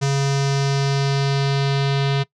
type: tone with low-pass filter sweep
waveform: square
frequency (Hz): 138.59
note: C#3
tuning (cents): 0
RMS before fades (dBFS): -19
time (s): 0.01-2.24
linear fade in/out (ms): 20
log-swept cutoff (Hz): 6300 to 3800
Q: 2.5
effects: noise-tail reverb RT60 0.1 s tail -21 dB re dry